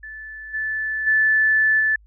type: tone with level steps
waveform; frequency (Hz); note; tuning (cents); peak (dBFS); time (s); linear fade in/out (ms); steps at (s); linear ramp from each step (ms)
sine; 1746; A6; -14; -33 / -22 / -14 / -16; 0.03-1.96; 5; 0.53 / 1.06 / 1.79; 20
effects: added 52 Hz sine -48 dBFS peak until 2.06 s